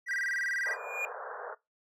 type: tone with vibrato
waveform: triangle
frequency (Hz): 1760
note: A6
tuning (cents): 0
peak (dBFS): -28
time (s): 0.06-0.77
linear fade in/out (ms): 50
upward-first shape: square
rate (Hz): 20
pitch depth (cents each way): 180
type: tone with exponential growth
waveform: triangle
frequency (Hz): 2430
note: D#7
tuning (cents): -42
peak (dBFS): -27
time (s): 0.59-1.05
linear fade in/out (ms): 1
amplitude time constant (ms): 100
type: band-pass noise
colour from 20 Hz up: pink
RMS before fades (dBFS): -41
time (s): 0.65-1.55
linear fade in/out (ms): 20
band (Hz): 430 to 1700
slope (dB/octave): 96
effects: noise-tail reverb RT60 0.2 s tail -20 dB re dry